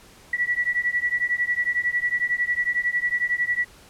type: beating tone pair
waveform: sine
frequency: 1941 / 1952 Hz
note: B6 / B6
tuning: -31 / -21 cents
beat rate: 11 Hz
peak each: -24 dBFS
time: 0.33-3.65 s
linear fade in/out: 5 ms
effects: pink hiss -50 dBFS RMS until 3.89 s + low-pass 12000 Hz 12 dB/octave